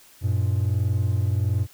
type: tone pair together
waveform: triangle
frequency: 95.2 / 116.54 Hz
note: F#2 / A#2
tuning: +50 / 0 cents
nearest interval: major third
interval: 350 cents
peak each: -19 / -22 dBFS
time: 0.21-1.67 s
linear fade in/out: 50 ms
effects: tanh soft clip ceiling -11 dBFS + white hiss -52 dBFS RMS until 1.73 s